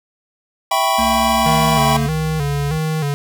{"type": "chord", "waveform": "square", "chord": "C# half-diminished seventh", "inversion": "first", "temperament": "equal", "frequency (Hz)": [659.3, 784, 987.8, 1108.7], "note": ["E5", "G5", "B5", "C#6"], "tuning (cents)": [0, 0, 0, 0], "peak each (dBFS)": [-22, -19, -20, -22], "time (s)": [0.71, 1.97], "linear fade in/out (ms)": 5}
{"type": "tone with pitch glide", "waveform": "sine", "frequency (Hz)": [66.4, 65.98], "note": ["C2", "C2"], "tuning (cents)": [26, 15], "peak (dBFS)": -27, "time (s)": [0.98, 2.79], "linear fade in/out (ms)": 20, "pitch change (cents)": -11, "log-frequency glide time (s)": [1.21, 1.91]}
{"type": "tone", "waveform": "square", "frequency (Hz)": 226.9, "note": "A#3", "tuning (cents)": -47, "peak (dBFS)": -21, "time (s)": [0.98, 2.07], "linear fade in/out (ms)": 10}
{"type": "tone with vibrato", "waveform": "square", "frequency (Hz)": 150, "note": "D3", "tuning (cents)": 37, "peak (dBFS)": -18, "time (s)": [1.46, 3.14], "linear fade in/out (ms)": 0, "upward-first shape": "square", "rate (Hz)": 1.6, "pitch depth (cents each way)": 82}
{"effects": []}